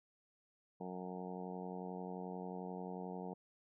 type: harmonic tone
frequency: 91.3 Hz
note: F#2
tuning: 23 cents flat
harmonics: 2 / 3 / 4 / 5 / 6 / 7 / 8 / 9 / 10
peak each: -46 / -53 / -52 / -49 / -60 / -55 / -52 / -54 / -56 dBFS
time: 0.8-3.34 s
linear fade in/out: 10 ms
effects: none